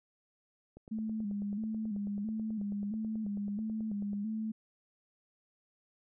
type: click train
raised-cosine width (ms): 2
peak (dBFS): -37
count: 32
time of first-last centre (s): 0.77-4.132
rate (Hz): 9.22
type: tone with vibrato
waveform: sine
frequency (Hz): 211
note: G#3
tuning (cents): +28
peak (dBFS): -33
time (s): 0.91-4.52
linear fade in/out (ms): 10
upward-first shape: square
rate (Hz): 1.5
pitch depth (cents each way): 64
effects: none